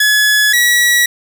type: tone pair in turn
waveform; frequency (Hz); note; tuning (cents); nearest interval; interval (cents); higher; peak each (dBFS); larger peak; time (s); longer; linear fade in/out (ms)
sawtooth; 1700 / 1928.4; G#6 / B6; +40 / -42; major second; 218; second; -5; neither; 0-0.53 / 0.53-1.06; neither; 5
effects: none